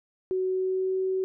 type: tone with pitch glide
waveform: sine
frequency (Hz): 373.2 to 377.3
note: F#4 to F#4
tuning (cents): +15 to +34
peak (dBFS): -24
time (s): 0.31-1.24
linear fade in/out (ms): 0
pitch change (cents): +19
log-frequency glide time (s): 0.46-0.97
effects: none